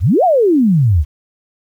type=exponential two-way sweep; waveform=sine; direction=up then down; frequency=67.4 to 772 to 67.4 Hz; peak=-8 dBFS; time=0-1.05 s; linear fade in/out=50 ms; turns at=0.24 s; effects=8-bit